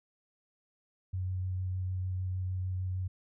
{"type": "tone with vibrato", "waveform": "sine", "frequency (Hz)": 92.5, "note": "F#2", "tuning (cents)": 0, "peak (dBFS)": -31, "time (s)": [1.13, 3.08], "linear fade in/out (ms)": 10, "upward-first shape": "square", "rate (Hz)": 6.6, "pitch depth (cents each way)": 9, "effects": []}